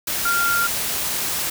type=tone in noise; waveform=sine; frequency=1392 Hz; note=F6; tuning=6 cents flat; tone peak=-18 dBFS; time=0.25-0.67 s; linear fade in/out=5 ms; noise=white; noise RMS=-24 dBFS; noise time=0.07-1.5 s; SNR=+3 dB; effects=none